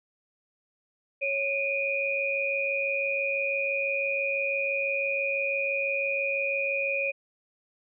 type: tone cluster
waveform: sine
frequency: 552 / 2369 / 2475 Hz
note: C#5 / D7 / D#7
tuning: -7 / +14 / -10 cents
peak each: -30 / -33 / -28 dBFS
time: 1.21-7.12 s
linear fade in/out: 20 ms
effects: none